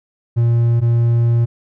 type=tone pair in turn; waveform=triangle; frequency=117.5 / 117.5 Hz; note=A#2 / A#2; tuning=+14 / +14 cents; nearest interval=unison; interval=0 cents; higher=neither; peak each=-9 dBFS; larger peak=neither; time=0.36-0.81 / 0.81-1.46 s; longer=second; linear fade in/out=20 ms; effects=none